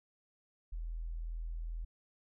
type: tone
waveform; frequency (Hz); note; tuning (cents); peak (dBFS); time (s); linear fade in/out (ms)
sine; 41.2; E1; 0; -37; 0.72-1.85; 10
effects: none